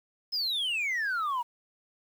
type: exponential sweep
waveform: sine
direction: down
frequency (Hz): 5210 to 930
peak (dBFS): -25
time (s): 0.32-1.43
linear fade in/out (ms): 20
effects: tanh soft clip ceiling -26 dBFS + 9-bit